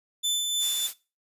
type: tone with tremolo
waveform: sawtooth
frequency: 3520 Hz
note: A7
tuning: in tune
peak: -20 dBFS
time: 0.23-0.88 s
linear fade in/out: 20 ms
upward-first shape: sine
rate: 3.2 Hz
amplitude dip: 30%
type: noise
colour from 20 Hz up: blue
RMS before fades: -32 dBFS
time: 0.59-0.94 s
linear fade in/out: 50 ms
effects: noise-tail reverb RT60 0.3 s tail -20 dB re dry + resampled to 32000 Hz